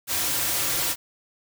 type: noise with comb filter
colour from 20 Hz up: white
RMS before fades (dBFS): -25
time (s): 0.07-0.96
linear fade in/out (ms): 50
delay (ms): 4.7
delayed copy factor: -0.55
effects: none